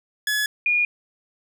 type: tone pair in turn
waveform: sawtooth / sine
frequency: 1700 / 2435 Hz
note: G#6 / D#7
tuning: +40 / -38 cents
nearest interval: tritone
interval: 622 cents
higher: second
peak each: -17 dBFS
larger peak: neither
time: 0.27-0.46 / 0.66-0.85 s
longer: neither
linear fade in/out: 2 ms
effects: none